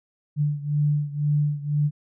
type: beating tone pair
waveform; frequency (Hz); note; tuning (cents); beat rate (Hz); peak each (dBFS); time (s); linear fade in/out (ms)
sine; 146.83 / 148.83; D3 / D3; 0 / +23; 2; -22 / -25; 0.36-1.91; 50
effects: none